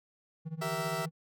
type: tone with tremolo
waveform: triangle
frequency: 160.2 Hz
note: E3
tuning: 49 cents flat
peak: -31 dBFS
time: 0.45-1.11 s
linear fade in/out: 20 ms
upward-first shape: sine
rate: 15 Hz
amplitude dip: 90%
type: chord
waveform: 20% pulse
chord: E diminished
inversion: first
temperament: equal with one note detuned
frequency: 385.3 / 466.2 / 659.3 Hz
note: G4 / Bb4 / E5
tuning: -30 / 0 / 0 cents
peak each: -34 / -35 / -30 dBFS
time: 0.61-1.06 s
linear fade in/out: 10 ms
effects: none